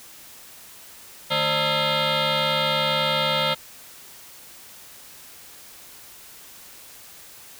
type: tone with frequency modulation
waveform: sine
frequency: 1351 Hz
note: E6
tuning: 42 cents sharp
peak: -18 dBFS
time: 1.3-3.55 s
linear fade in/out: 20 ms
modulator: 376 Hz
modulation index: 6.8
effects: tanh soft clip ceiling -16 dBFS + white hiss -45 dBFS RMS until 7.59 s